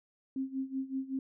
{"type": "tone with tremolo", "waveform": "sine", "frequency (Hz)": 266.2, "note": "C4", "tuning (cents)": 30, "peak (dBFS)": -30, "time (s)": [0.36, 1.19], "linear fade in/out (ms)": 2, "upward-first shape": "sine", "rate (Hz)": 5.3, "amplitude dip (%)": 85, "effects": []}